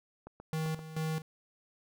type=click train; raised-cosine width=1 ms; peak=-32 dBFS; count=5; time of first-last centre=0.27-0.792 s; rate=7.67 Hz
type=tone with tremolo; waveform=square; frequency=158.3 Hz; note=D#3; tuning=30 cents sharp; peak=-32 dBFS; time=0.53-1.22 s; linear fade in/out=2 ms; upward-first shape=square; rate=2.3 Hz; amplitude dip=75%
effects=none